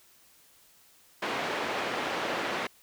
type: band-pass noise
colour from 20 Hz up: pink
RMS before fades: -32 dBFS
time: 1.22-2.67 s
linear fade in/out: 5 ms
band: 370 to 2800 Hz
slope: 12 dB/octave
effects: white hiss -60 dBFS RMS until 2.82 s